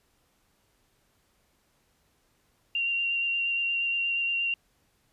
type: tone with vibrato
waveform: sine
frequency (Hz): 2766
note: F7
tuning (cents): -17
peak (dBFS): -25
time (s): 2.75-4.54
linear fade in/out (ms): 2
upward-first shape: sine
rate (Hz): 8.5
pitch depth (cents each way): 14
effects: pink hiss -69 dBFS RMS until 5.12 s + resampled to 32000 Hz